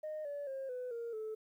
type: tone with pitch steps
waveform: sine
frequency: 616 / 574.7 / 536.3 / 500.3 / 466.8 / 435.6 Hz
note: D#5 / D5 / C5 / B4 / A#4 / A4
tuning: -17 / -38 / +43 / +22 / +2 / -17 cents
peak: -37 dBFS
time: 0.03-1.35 s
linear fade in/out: 10 ms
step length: 220 ms
effects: tanh soft clip ceiling -36 dBFS + 12-bit